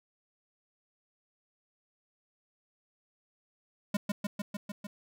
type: tone with echo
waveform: square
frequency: 203.8 Hz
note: G#3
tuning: 32 cents flat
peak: -27 dBFS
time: 3.94-3.97 s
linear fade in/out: 5 ms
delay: 150 ms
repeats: 6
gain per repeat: -2 dB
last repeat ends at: 4.87 s
effects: none